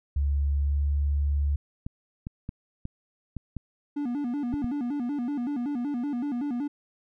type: tone with pitch glide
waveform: sine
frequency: 70.9 to 71.72 Hz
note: C#2 to D2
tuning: +40 to -40 cents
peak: -22 dBFS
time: 0.16-1.56 s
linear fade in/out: 5 ms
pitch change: +20 cents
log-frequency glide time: 0.59-0.83 s
type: clicks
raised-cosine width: 5 ms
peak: -21 dBFS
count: 8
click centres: 1.865 / 2.269 / 2.491 / 2.854 / 3.367 / 3.567 / 4.54 / 4.644 s
type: tone with vibrato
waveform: triangle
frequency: 264.5 Hz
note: C4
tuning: 19 cents sharp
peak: -25 dBFS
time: 3.96-6.68 s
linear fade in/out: 10 ms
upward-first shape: square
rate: 5.3 Hz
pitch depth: 160 cents each way
effects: none